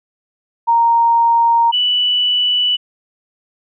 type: tone pair in turn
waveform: sine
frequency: 930 / 2965 Hz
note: A#5 / F#7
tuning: -4 / +3 cents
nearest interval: octave + minor sixth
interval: 2007 cents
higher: second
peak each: -9 / -12 dBFS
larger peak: first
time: 0.67-1.72 / 1.72-2.77 s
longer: neither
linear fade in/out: 20 ms
effects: none